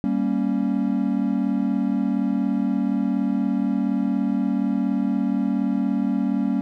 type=chord; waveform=triangle; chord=G diminished; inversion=none; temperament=equal; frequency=196 / 233.1 / 277.2 Hz; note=G3 / Bb3 / Db4; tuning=0 / 0 / 0 cents; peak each=-22 dBFS; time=0.04-6.61 s; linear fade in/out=0 ms; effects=none